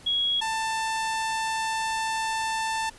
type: tone pair in turn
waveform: sine / sawtooth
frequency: 3322 / 888.3 Hz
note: G#7 / A5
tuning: 0 / +16 cents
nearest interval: octave + major seventh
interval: 2284 cents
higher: first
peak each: -22 dBFS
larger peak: neither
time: 0.06-0.41 / 0.41-2.9 s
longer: second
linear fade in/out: 10 ms
effects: pink hiss -50 dBFS RMS until 2.98 s + resampled to 24000 Hz